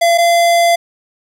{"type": "tone pair in turn", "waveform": "square", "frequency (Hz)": [681, 684.8], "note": ["F5", "F5"], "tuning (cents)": [-44, -34], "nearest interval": "unison", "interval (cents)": 10, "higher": "second", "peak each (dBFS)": -9, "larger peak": "neither", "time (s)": [[0.01, 0.18], [0.18, 0.76]], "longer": "second", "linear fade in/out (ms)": 10, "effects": ["low-pass 12000 Hz 12 dB/octave", "8-bit"]}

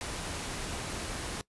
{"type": "noise", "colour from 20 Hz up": "pink", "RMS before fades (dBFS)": -37, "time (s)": [0.01, 1.41], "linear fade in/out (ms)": 0, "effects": ["noise-tail reverb RT60 0.1 s tail -20 dB re dry", "resampled to 24000 Hz"]}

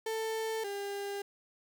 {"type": "tone pair in turn", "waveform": "35% pulse", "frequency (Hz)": [443.9, 401.4], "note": ["A4", "G4"], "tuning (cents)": [15, 41], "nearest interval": "major second", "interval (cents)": 174, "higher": "first", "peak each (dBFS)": [-31, -34], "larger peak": "first", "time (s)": [[0.06, 0.64], [0.64, 1.22]], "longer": "neither", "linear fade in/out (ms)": 5, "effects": []}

